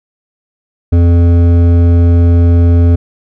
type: tone with hard clipping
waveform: sine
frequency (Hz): 85.7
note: F2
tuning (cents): -32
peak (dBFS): -6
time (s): 0.92-2.96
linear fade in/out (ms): 10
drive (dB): 11
effects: none